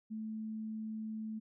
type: tone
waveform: sine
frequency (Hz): 218.5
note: A3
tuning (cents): -12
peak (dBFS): -38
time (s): 0.1-1.4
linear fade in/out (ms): 20
effects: none